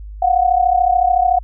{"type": "tone pair together", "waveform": "sine", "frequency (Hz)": [710, 743.7], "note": ["F5", "F#5"], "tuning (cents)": [28, 9], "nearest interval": "minor second", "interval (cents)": 81, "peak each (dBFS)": -14, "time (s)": [0.22, 1.39], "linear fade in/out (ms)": 5, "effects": ["added 51 Hz sine -29 dBFS peak until 1.43 s"]}